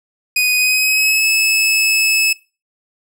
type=tone with pitch glide; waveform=sawtooth; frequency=2489 to 2599 Hz; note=D#7 to E7; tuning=0 to -25 cents; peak=-9 dBFS; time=0.36-2.33 s; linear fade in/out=5 ms; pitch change=+75 cents; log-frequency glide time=0.55-1.27 s; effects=noise-tail reverb RT60 0.3 s tail -20 dB re dry

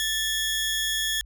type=tone pair together; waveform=sawtooth; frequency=1765 / 3332 Hz; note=A6 / G#7; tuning=+5 / +5 cents; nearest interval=major seventh; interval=1100 cents; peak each=-25 / -23 dBFS; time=0-1.21 s; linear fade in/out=0 ms; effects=added 50 Hz sine -44 dBFS peak until 1.25 s

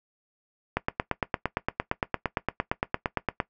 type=click train; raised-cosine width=0.5 ms; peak=-9 dBFS; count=24; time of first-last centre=0.77-3.402 s; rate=8.74 Hz; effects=noise-tail reverb RT60 0.1 s tail -18 dB re dry

